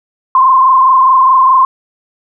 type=tone with frequency modulation; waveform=sine; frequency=1046.5 Hz; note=C6; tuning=in tune; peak=-4 dBFS; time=0.35-1.65 s; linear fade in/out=2 ms; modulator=24.8 Hz; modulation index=1.3; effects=none

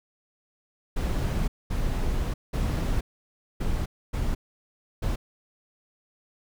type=noise bursts at uneven times; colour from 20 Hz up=brown; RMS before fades=-26 dBFS; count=6; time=0.96-1.48 / 1.7-2.34 / 2.53-3.01 / 3.6-3.86 / 4.13-4.35 / 5.02-5.16 s; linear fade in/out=10 ms; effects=none

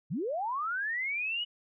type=linear sweep; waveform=sine; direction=up; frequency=117.3 to 2960 Hz; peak=-30 dBFS; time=0.1-1.45 s; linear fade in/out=20 ms; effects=none

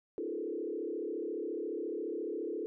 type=tone with frequency modulation; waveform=sine; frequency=385.8 Hz; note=G4; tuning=28 cents flat; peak=-34 dBFS; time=0.18-2.66 s; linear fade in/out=0 ms; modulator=34.4 Hz; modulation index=2.3; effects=none

